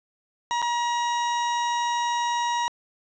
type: tone with dropouts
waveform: 40% pulse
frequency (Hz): 953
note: A#5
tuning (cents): +38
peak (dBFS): -22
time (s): 0.51-2.68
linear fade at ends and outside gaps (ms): 0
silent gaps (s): 0.618-0.625
effects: resampled to 16000 Hz + 9-bit